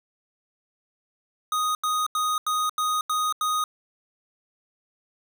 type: tone bursts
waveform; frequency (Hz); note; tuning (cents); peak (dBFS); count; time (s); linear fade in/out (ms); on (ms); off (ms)
square; 1244.5; D#6; 0; -23; 7; 1.52-3.64; 2; 230; 85
effects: none